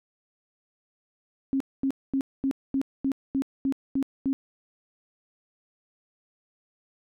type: tone bursts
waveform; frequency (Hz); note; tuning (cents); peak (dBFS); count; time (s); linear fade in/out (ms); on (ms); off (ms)
sine; 270.2; C#4; -44; -22; 10; 1.53-4.33; 0; 73; 230
effects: none